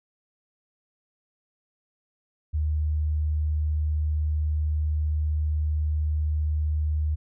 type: tone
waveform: sine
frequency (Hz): 76.3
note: D#2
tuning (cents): -33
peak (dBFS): -22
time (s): 2.53-7.16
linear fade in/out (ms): 20
effects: none